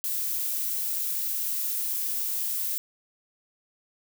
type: noise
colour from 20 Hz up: violet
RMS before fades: -29 dBFS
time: 0.04-2.78 s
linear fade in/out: 0 ms
effects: none